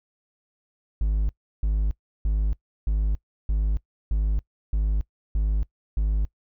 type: tone bursts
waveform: triangle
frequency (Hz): 51.91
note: G#1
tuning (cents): 0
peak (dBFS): -18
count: 9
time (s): 1.01-6.25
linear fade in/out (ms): 0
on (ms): 280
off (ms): 340
effects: noise-tail reverb RT60 0.1 s tail -21 dB re dry